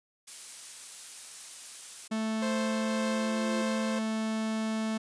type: noise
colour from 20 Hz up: blue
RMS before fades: -41 dBFS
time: 0.27-2.08 s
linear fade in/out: 10 ms
type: tone with exponential growth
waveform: sine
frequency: 344.8 Hz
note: F4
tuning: 22 cents flat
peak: -36 dBFS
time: 2.1-3.62 s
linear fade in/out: 2 ms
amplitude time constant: 330 ms
type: tone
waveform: 45% pulse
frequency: 220 Hz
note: A3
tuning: in tune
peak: -29 dBFS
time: 2.11-4.98 s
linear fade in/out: 10 ms
type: tone with tremolo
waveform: sawtooth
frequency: 523.3 Hz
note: C5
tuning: in tune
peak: -28 dBFS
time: 2.42-3.99 s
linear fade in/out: 5 ms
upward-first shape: sine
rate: 1.9 Hz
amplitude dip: 25%
effects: resampled to 22050 Hz